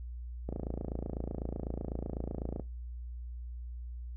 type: click train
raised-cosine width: 2 ms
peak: -23 dBFS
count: 60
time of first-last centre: 0.49-2.597 s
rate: 28 Hz
effects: noise-tail reverb RT60 0.2 s tail -18 dB re dry + added 60 Hz sine -39 dBFS peak until 4.16 s